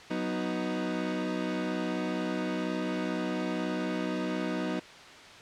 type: chord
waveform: 30% pulse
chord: B major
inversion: second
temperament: equal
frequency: 185 / 246.9 / 311.1 Hz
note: F#3 / B3 / D#4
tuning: 0 / 0 / 0 cents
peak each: -32 / -32 / -31 dBFS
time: 0.1-4.8 s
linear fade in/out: 10 ms
effects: white hiss -48 dBFS RMS until 5.41 s + low-pass 4000 Hz 12 dB/octave